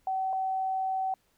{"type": "tone pair in turn", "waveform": "sine", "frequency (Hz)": [761, 761], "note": ["F#5", "F#5"], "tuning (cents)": [48, 48], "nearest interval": "unison", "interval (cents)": 0, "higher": "neither", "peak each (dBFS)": -27, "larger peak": "neither", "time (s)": [[0.07, 0.33], [0.33, 1.14]], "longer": "second", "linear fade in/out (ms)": 2, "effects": ["pink hiss -70 dBFS RMS until 1.37 s"]}